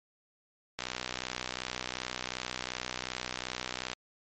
click train, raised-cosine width 0.2 ms, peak -16 dBFS, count 198, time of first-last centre 0.79-3.932 s, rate 62.7 Hz, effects MP3 32 kbps

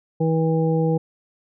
harmonic tone, 161.5 Hz, E3, 35 cents flat, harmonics 1 / 2 / 3 / 5, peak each -19 / -26 / -22 / -31 dBFS, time 0.2-0.98 s, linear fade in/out 10 ms, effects none

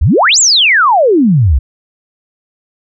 sine exponential two-way sweep, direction up then down, 58.3 to 7902 to 58.3 Hz, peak -5 dBFS, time 0.01-1.59 s, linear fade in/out 10 ms, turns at 0.39 s, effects none

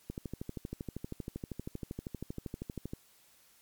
click train, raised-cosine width 3 ms, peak -25 dBFS, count 37, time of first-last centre 0.1-2.935 s, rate 12.7 Hz, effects white hiss -64 dBFS RMS until 3.61 s + MP3 96 kbps

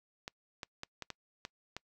clicks, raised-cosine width 0.2 ms, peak -23 dBFS, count 7, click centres 0.279 / 0.632 / 0.834 / 1.023 / 1.103 / 1.451 / 1.766 s, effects noise-tail reverb RT60 0.1 s tail -26 dB re dry

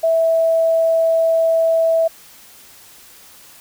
sine tone, 655 Hz, E5, 11 cents flat, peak -12 dBFS, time 0.03-2.08 s, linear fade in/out 10 ms, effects white hiss -44 dBFS RMS until 3.6 s

